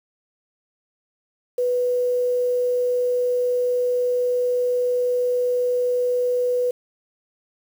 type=tone with quantisation; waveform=sine; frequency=493.9 Hz; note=B4; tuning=in tune; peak=-18 dBFS; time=1.58-6.71 s; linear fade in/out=5 ms; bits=7; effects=none